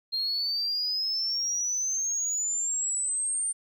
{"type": "exponential sweep", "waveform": "sine", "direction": "up", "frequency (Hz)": [4186, 8940], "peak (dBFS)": -25, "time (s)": [0.12, 3.53], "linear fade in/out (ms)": 20, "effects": ["tanh soft clip ceiling -22 dBFS", "11-bit"]}